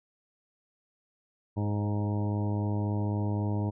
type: harmonic tone with a mistuned harmonic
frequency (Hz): 103.8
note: G#2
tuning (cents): 0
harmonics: 1 / 2 / 3 / 4 / 5 / 6 / 7 / 8 / 9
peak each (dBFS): -28 / -34 / -36 / -42 / -45 / -44 / -48 / -46 / -44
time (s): 1.56-3.71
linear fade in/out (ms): 20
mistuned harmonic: 5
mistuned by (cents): +17
effects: none